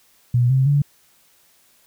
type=tone with pitch steps; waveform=sine; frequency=122 / 132.28 / 143.42 Hz; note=B2 / C3 / D3; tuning=-21 / +19 / -41 cents; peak=-13 dBFS; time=0.34-0.82 s; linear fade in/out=5 ms; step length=160 ms; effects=white hiss -57 dBFS RMS until 1.86 s